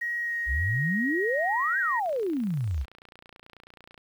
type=tone with vibrato; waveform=sine; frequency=1886 Hz; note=A#6; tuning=20 cents sharp; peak=-27 dBFS; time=0.01-2 s; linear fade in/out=10 ms; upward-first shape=sine; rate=2 Hz; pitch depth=9 cents each way
type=exponential two-way sweep; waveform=sine; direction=up then down; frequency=58.27 to 1665 to 58.27 Hz; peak=-25 dBFS; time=0.46-2.86 s; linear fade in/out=50 ms; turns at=1.79 s
type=click train; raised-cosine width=0.3 ms; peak=-32 dBFS; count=57; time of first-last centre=2.06-3.978 s; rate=29.2 Hz
effects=9-bit